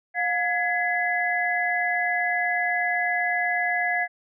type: tone cluster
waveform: sine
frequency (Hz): 713 / 1680 / 2023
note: F5 / G#6 / B6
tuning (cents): +36 / +19 / +41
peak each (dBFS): -26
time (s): 0.14-4.08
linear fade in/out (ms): 50
effects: none